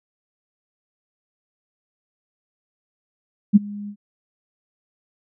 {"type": "tone with ADSR envelope", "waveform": "sine", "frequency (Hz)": 205.1, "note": "G#3", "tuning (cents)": -21, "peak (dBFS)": -5, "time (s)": [3.53, 3.96], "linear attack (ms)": 29, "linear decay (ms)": 22, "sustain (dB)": -24, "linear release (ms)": 73, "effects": []}